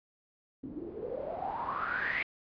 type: noise with low-pass filter sweep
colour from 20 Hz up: white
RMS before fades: -36 dBFS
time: 0.63-2.23 s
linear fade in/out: 5 ms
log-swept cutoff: 260 to 2200 Hz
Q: 9.6
effects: resampled to 11025 Hz